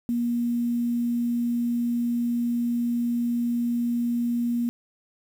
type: tone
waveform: sine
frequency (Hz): 238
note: A#3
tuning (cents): +36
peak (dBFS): -22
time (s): 0.09-4.69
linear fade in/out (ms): 0
effects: 8-bit